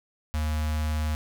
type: tone with notch filter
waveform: square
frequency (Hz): 76.6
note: D#2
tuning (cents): -27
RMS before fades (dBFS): -27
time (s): 0.34-1.15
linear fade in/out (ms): 0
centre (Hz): 370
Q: 1
effects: none